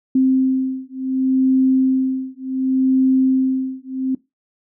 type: beating tone pair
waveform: sine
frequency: 261.6 / 262.28 Hz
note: C4 / C4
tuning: 0 / +4 cents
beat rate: 0.68 Hz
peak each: -17 dBFS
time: 0.15-4.15 s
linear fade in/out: 5 ms
effects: noise-tail reverb RT60 0.2 s tail -20 dB re dry